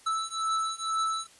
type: beating tone pair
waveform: square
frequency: 1314 / 1316.1 Hz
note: E6 / E6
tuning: -6 / -3 cents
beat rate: 2.1 Hz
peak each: -32 / -31 dBFS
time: 0.06-1.27 s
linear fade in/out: 10 ms
effects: white hiss -56 dBFS RMS until 1.39 s + resampled to 24000 Hz